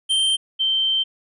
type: tone pair in turn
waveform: square / sine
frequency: 3136 / 3120 Hz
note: G7 / G7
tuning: 0 / -9 cents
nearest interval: unison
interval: 9 cents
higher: first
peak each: -17 dBFS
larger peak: neither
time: 0.09-0.37 / 0.59-1.04 s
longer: second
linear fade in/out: 20 ms
effects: resampled to 24000 Hz